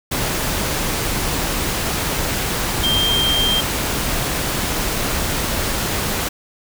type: tone in noise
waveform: sine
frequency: 3179 Hz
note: G7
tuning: 24 cents sharp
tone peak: -16 dBFS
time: 2.83-3.61 s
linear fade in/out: 10 ms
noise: pink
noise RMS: -21 dBFS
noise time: 0.11-6.29 s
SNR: +2 dB
effects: none